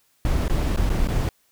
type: noise with dropouts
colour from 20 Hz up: brown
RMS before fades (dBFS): -21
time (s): 0.25-1.29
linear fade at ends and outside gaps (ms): 1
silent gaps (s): 0.481-0.497 / 0.762-0.773 / 0.894-0.9 / 1.074-1.086
effects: white hiss -64 dBFS RMS until 1.51 s